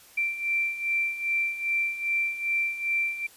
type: beating tone pair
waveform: sine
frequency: 2349 / 2351.5 Hz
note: D7 / D7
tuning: 0 / +2 cents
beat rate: 2.5 Hz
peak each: -31 / -26 dBFS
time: 0.17-3.27 s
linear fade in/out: 10 ms
effects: white hiss -53 dBFS RMS until 3.36 s + resampled to 32000 Hz